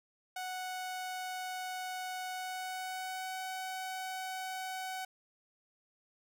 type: tone with pitch glide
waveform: sawtooth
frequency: 740 to 751.2 Hz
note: F#5 to F#5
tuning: 0 to +26 cents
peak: -34 dBFS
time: 0.36-5.05 s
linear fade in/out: 5 ms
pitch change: +26 cents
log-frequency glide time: 2.32-3.41 s
effects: none